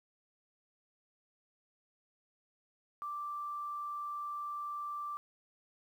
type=tone; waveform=sine; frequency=1174.7 Hz; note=D6; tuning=in tune; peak=-37 dBFS; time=3.02-5.17 s; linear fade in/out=0 ms; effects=11-bit